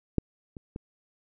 clicks, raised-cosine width 3 ms, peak -10 / -28 / -23 dBFS, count 3, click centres 0.183 / 0.568 / 0.761 s, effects none

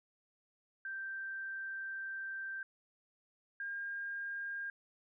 sine tone pair in turn, 1568 / 1610.2 Hz, G6 / G6, 0 / +46 cents, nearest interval unison, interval 46 cents, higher second, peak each -39 / -38 dBFS, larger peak second, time 0.85-2.63 / 3.6-4.7 s, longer first, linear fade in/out 2 ms, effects none

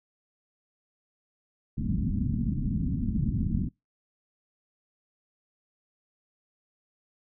white low-pass noise, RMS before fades -28 dBFS, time 1.77-3.69 s, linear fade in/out 10 ms, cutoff 250 Hz, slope 48 dB/octave, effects noise-tail reverb RT60 0.2 s tail -24 dB re dry

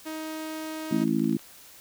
sawtooth tone, 314.6 Hz, D#4, 19 cents sharp, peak -29 dBFS, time 0.05-1.05 s, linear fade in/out 20 ms
harmonic tone, 54.6 Hz, A1, 13 cents flat, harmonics 3 / 4 / 5 / 6, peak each -31 / -26 / -27 / -28 dBFS, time 0.91-1.37 s, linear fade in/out 5 ms
clicks, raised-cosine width 0.2 ms, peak -30 dBFS, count 8, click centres 0.948 / 1.009 / 1.079 / 1.196 / 1.244 / 1.296 / 1.327 / 1.394 s
effects white hiss -50 dBFS RMS until 1.8 s

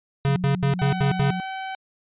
square tone bursts, 138.59 Hz, C#3, in tune, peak -19 dBFS, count 6, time 0.25-1.305 s, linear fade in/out 0 ms, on 110 ms, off 79 ms
sine tone, 181.1 Hz, F#3, 37 cents flat, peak -26 dBFS, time 0.28-1.4 s, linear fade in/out 0 ms
sawtooth tone with pitch glide, 756 to 764.8 Hz, F#5 to G5, +37 to -43 cents, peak -25 dBFS, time 0.79-1.75 s, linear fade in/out 2 ms, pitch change +20 cents, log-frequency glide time 1.2-1.46 s
effects resampled to 8000 Hz

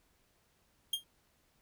45% pulse tone with exponential decay, 3221 Hz, G7, 46 cents sharp, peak -27 dBFS, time 0.93-1.04 s, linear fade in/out 5 ms, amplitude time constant 23 ms, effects pink hiss -72 dBFS RMS until 1.61 s

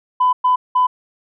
sine tone bursts at uneven times, 1003 Hz, B5, 26 cents sharp, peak -10 dBFS, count 3, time 0.2-0.33 / 0.44-0.56 / 0.75-0.87 s, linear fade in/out 10 ms, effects tanh soft clip ceiling -7 dBFS

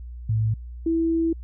sine tone pair in turn, 110 / 328.8 Hz, A2 / E4, 0 / -4 cents, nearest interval octave + perfect fifth, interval 1896 cents, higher second, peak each -19 dBFS, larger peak neither, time 0.29-0.54 / 0.86-1.33 s, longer second, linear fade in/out 5 ms, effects added 60 Hz sine -34 dBFS peak until 1.43 s

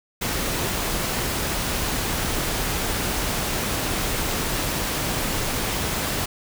pink noise, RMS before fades -25 dBFS, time 0.21-6.26 s, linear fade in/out 10 ms, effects none

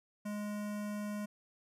square tone with notch filter, 207.9 Hz, G#3, 2 cents sharp, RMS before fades -39 dBFS, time 0.25-1.26 s, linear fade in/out 10 ms, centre 3900 Hz, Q 1.3, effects resampled to 32000 Hz

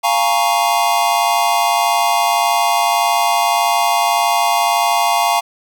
square chord, Bb minor seventh, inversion second, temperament equal, 698.5 / 830.6 / 932.3 / 1108.7 Hz, F5 / Ab5 / Bb5 / Db6, 0 / 0 / 0 / 0 cents, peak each -18 / -19 / -19 / -21 dBFS, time 0.03-5.41 s, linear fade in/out 20 ms, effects none

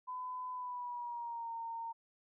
sine tone with pitch glide, 1007 to 918.1 Hz, B5 to A#5, +33 to -27 cents, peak -39 dBFS, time 0.07-1.93 s, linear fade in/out 20 ms, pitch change -160 cents, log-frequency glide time 0.52-1.53 s, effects none

